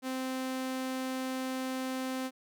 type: tone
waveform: sawtooth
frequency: 260 Hz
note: C4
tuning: 11 cents flat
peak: -29 dBFS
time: 0.02-2.31 s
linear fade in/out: 50 ms
effects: none